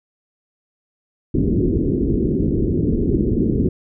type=low-pass noise; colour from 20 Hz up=white; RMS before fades=-18 dBFS; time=1.34-3.69 s; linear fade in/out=5 ms; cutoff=390 Hz; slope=48 dB/octave; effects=none